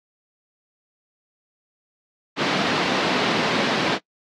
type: band-pass noise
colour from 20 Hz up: pink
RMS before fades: -22 dBFS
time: 2.36-3.99 s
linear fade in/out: 50 ms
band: 170 to 4400 Hz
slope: 24 dB/octave
effects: noise-tail reverb RT60 0.1 s tail -23 dB re dry + AAC 64 kbps